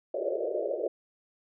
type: band-pass noise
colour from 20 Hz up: white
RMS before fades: -31 dBFS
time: 0.14-0.88 s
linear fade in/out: 5 ms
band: 350 to 640 Hz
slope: 96 dB/octave
effects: none